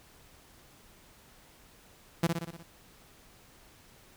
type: tone with echo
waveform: sawtooth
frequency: 167.9 Hz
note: E3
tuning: 32 cents sharp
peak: -19 dBFS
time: 2.23-2.27 s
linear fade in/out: 5 ms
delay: 60 ms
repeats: 6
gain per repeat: -4 dB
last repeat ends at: 2.63 s
effects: pink hiss -58 dBFS RMS until 4.16 s